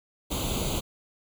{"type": "noise with comb filter", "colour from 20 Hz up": "pink", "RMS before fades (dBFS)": -29, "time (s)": [0.3, 0.81], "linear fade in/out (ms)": 20, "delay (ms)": 0.28, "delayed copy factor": 0.9, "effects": []}